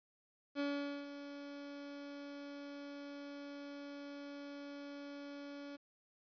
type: tone with ADSR envelope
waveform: 30% pulse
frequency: 284.8 Hz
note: C#4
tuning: 47 cents sharp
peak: -32 dBFS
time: 0.55-5.77 s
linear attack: 47 ms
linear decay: 460 ms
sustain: -12 dB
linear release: 16 ms
effects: resampled to 11025 Hz + 11-bit